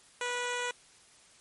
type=tone; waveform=10% pulse; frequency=489.1 Hz; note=B4; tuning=17 cents flat; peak=-23 dBFS; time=0.21-0.71 s; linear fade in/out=2 ms; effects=white hiss -59 dBFS RMS until 1.4 s + MP3 48 kbps